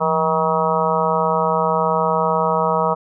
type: harmonic tone with a mistuned harmonic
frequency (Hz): 159.1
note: D#3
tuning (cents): +39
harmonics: 1 / 3 / 4 / 5 / 6 / 7 / 8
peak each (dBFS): -25 / -22 / -22 / -25 / -21 / -24 / -24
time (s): 0-2.95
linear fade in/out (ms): 20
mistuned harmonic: 1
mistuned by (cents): +150
effects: none